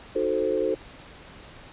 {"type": "chord", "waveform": "sine", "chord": "D# diminished seventh", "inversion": "none", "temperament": "equal", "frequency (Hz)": [311.1, 370, 440, 523.3], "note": ["D#4", "F#4", "A4", "C5"], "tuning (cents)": [0, 0, 0, 0], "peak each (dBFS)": [-31, -28, -26, -27], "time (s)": [0.15, 0.75], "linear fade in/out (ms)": 10, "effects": ["pink hiss -46 dBFS RMS until 1.72 s", "resampled to 8000 Hz"]}